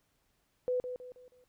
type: tone with echo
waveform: sine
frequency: 500 Hz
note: B4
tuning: 21 cents sharp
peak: -28 dBFS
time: 0.68-0.8 s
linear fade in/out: 0 ms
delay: 160 ms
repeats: 4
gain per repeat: -8 dB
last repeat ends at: 1.44 s
effects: pink hiss -75 dBFS RMS until 1.48 s